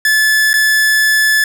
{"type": "tone with dropouts", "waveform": "45% pulse", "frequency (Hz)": 1731, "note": "A6", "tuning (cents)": -29, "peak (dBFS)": -9, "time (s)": [0.05, 1.44], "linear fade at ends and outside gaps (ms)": 2, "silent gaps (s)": [0.532, 0.539], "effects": []}